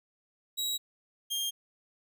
sawtooth tone pair in turn, 3855 / 3212 Hz, B7 / G7, -43 / +41 cents, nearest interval minor third, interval 316 cents, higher first, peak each -27 dBFS, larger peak neither, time 0.57-0.78 / 1.3-1.51 s, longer neither, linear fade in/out 20 ms, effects none

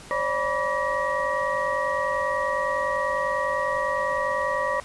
sine tone cluster, 537 / 587 / 976 / 1149 / 1895 Hz, C5 / D5 / B5 / D6 / A#6, +45 / -1 / -21 / -38 / +28 cents, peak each -29 dBFS, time 0.11-4.8 s, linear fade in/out 0 ms, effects pink hiss -44 dBFS RMS until 4.84 s + resampled to 24000 Hz

